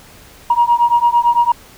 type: beating tone pair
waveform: sine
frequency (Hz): 946 / 954.9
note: A#5 / A#5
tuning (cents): +25 / +41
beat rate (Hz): 8.9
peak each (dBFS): -12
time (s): 0.5-1.52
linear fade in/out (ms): 5
effects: tanh soft clip ceiling -3 dBFS + pink hiss -42 dBFS RMS until 1.77 s